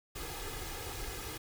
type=noise with comb filter; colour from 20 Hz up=pink; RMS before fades=-41 dBFS; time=0.15-1.38 s; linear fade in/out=10 ms; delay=2.4 ms; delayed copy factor=+0.7; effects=none